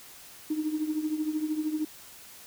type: tone with tremolo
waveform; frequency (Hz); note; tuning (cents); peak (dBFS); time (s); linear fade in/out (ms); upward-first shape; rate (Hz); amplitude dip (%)
sine; 308.3; D#4; -16; -23; 0.5-1.85; 5; triangle; 13; 80
effects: tanh soft clip ceiling -19 dBFS + white hiss -49 dBFS RMS until 2.46 s